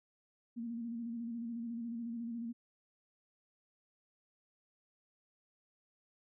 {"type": "tone with vibrato", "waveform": "sine", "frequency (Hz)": 233.1, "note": "A#3", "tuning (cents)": 0, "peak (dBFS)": -38, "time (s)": [0.56, 2.53], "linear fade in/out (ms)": 20, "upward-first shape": "square", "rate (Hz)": 14, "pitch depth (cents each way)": 36, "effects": []}